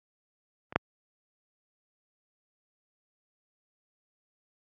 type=clicks; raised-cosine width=0.5 ms; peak=-25 / -7 dBFS; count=2; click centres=0.725 / 0.76 s; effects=high-pass 80 Hz 12 dB/octave + AAC 48 kbps